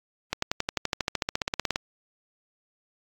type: accelerating click train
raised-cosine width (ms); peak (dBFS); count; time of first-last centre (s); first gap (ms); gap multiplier
0.2; -8; 21; 0.33-1.759; 94; 0.97
effects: AAC 64 kbps